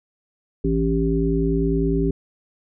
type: harmonic tone with a mistuned harmonic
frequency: 55 Hz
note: A1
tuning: in tune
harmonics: 1 / 3 / 5 / 7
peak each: -23 / -23 / -23 / -23 dBFS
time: 0.64-2.11 s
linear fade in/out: 5 ms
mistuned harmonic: 7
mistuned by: +38 cents
effects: none